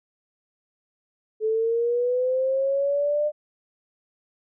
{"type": "linear sweep", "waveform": "sine", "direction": "up", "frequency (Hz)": [432.1, 603], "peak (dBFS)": -20, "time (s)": [1.4, 3.32], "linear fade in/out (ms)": 50, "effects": []}